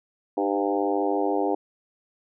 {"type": "harmonic tone with a mistuned harmonic", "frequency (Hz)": 100.6, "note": "G2", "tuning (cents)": 45, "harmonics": [3, 4, 5, 6, 7, 8, 9], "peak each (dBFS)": [-27, -27, -29, -34, -30, -30, -36], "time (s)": [0.37, 1.55], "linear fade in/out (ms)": 5, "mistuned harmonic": 4, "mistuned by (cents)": -30, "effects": []}